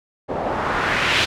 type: noise with low-pass filter sweep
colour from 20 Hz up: white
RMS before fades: -21 dBFS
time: 0.28-1.26 s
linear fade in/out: 20 ms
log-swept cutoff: 570 to 3400 Hz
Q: 1.5
effects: none